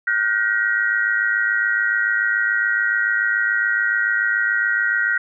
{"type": "tone cluster", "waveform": "sine", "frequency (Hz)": [1432, 1539, 1896], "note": ["F6", "G6", "A#6"], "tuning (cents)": [43, -32, 29], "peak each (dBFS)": -21, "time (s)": [0.07, 5.18], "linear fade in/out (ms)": 5, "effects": []}